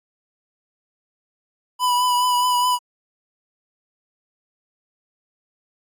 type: tone with vibrato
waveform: square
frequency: 989 Hz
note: B5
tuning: 2 cents sharp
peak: -17 dBFS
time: 1.79-2.79 s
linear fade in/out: 50 ms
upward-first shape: triangle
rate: 4.8 Hz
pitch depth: 28 cents each way
effects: AAC 64 kbps